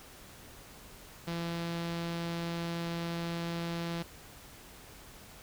sawtooth tone with low-pass filter, 169.1 Hz, E3, 44 cents sharp, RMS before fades -36 dBFS, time 1.27-4.03 s, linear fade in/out 10 ms, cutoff 4400 Hz, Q 1.7, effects pink hiss -52 dBFS RMS until 5.42 s

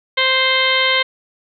harmonic tone, 523.3 Hz, C5, in tune, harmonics 1 / 2 / 3 / 4 / 5 / 6 / 7 / 8, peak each -22 / -22 / -23 / -17 / -29 / -19 / -23 / -27 dBFS, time 0.17-1.03 s, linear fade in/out 10 ms, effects none

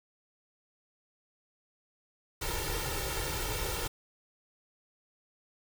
pink noise with comb filter, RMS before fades -34 dBFS, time 2.41-3.88 s, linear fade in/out 10 ms, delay 2.2 ms, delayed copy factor +0.85, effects none

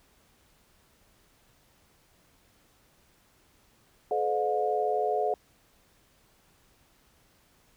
sine tone cluster, 429.1 / 507 / 604 / 717 Hz, A4 / B4 / D5 / F5, -43 / +45 / +48 / +45 cents, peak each -29 / -34 / -33 / -28 dBFS, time 4.11-5.34 s, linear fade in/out 2 ms, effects pink hiss -64 dBFS RMS until 7.76 s

